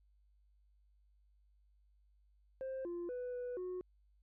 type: tone with pitch steps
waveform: sine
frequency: 527 / 347.1 / 495.6 / 492.6 / 364.8 Hz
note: C5 / F4 / B4 / B4 / F#4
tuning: +12 / -11 / +6 / -5 / -24 cents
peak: -37 dBFS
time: 2.61-3.81 s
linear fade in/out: 0 ms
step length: 240 ms
effects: tanh soft clip ceiling -38 dBFS + added 50 Hz sine -67 dBFS peak until 4.22 s